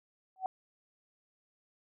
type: tone with exponential growth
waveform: sine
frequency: 755 Hz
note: F#5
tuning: 35 cents sharp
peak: -26 dBFS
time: 0.36-0.46 s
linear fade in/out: 1 ms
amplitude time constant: 20 ms
effects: none